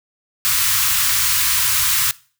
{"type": "band-stop noise", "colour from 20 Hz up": "white", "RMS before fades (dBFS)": -17, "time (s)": [0.45, 2.11], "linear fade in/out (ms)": 0, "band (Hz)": [140, 1000], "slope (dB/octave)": 48, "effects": ["noise-tail reverb RT60 0.4 s tail -21 dB re dry"]}